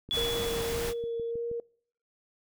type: click train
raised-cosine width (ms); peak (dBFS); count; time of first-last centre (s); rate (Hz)
3; -32; 10; 0.09-1.514; 6.32
type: tone with exponential decay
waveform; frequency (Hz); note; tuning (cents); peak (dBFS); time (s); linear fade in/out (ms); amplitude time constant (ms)
sine; 3406; G#7; +43; -26; 0.11-1.31; 0; 260
type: noise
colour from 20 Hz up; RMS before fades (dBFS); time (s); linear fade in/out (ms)
pink; -35; 0.11-0.94; 50
type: tone with vibrato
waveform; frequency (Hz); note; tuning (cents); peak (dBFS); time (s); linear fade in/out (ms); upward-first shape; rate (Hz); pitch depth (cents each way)
sine; 466.2; A#4; 0; -30; 0.17-1.6; 2; sine; 1.7; 13
effects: noise-tail reverb RT60 0.6 s tail -26 dB re dry